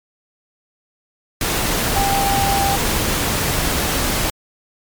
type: tone in noise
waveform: sine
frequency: 792 Hz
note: G5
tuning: 18 cents sharp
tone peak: -17 dBFS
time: 1.96-2.76 s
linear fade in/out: 2 ms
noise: pink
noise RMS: -19 dBFS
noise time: 1.41-4.3 s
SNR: -1 dB
effects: MP3 96 kbps